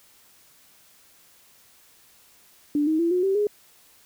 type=tone with pitch steps; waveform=sine; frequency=293.6 / 314.7 / 337.3 / 361.5 / 387.4 / 415.2 Hz; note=D4 / D#4 / E4 / F#4 / G4 / G#4; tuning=0 / +20 / +40 / -40 / -20 / 0 cents; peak=-19 dBFS; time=2.75-3.47 s; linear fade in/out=2 ms; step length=120 ms; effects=white hiss -56 dBFS RMS until 4.05 s